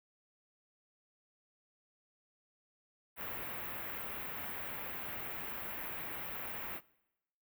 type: band-stop noise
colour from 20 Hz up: white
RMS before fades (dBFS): -42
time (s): 3.16-6.81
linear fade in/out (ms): 50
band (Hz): 2500 to 16000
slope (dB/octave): 24
effects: noise-tail reverb RT60 0.9 s tail -22 dB re dry